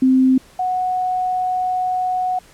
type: tone pair in turn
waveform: sine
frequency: 260.3 / 736.2 Hz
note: C4 / F#5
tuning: -9 / -9 cents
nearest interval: octave + tritone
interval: 1800 cents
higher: second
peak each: -10 / -17 dBFS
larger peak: first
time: 0.02-0.38 / 0.59-2.39 s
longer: second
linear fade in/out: 5 ms
effects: pink hiss -48 dBFS RMS until 2.53 s + low-pass 12000 Hz 12 dB/octave